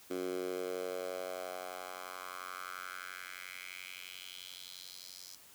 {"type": "tone with high-pass filter sweep", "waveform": "10% pulse", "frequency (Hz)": 91.5, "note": "F#2", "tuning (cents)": -19, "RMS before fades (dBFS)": -43, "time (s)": [0.1, 5.36], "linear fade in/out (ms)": 10, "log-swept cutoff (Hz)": [320, 5300], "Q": 3.2, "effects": ["white hiss -58 dBFS RMS until 5.54 s"]}